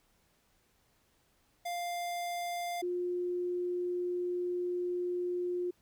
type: tone pair in turn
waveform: square / sine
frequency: 698.5 / 355.8 Hz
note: F5 / F4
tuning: 0 / +32 cents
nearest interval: octave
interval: 1168 cents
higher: first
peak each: -35 / -31 dBFS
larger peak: second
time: 1.65-2.82 / 2.82-5.71 s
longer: second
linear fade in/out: 10 ms
effects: pink hiss -71 dBFS RMS until 5.81 s